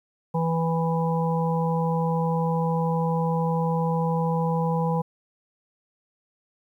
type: harmonic tone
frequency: 164.81 Hz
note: E3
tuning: in tune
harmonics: 1 / 3 / 5 / 6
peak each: -23 / -28 / -30 / -31 dBFS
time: 0.34-5.02 s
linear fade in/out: 10 ms
effects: 10-bit